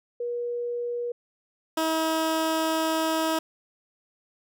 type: tone pair in turn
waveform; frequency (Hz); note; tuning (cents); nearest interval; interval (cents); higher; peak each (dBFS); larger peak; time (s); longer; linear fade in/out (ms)
sine / 15% pulse; 480 / 320.4; B4 / E4; -49 / -49; perfect fifth; 700; first; -27 / -17; second; 0.2-1.12 / 1.77-3.39; second; 5
effects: none